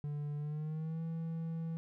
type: tone with pitch glide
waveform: triangle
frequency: 146.83 to 163.86 Hz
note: D3 to E3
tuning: 0 to -10 cents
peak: -34 dBFS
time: 0.04-1.77 s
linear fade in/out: 0 ms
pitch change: +190 cents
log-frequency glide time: 0.37-1.02 s
effects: none